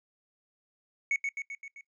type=tone with echo; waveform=triangle; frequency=2217 Hz; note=C#7; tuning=in tune; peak=-23 dBFS; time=1.11-1.16 s; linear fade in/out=2 ms; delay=130 ms; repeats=5; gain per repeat=-4 dB; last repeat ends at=1.81 s; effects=noise-tail reverb RT60 0.1 s tail -21 dB re dry + resampled to 16000 Hz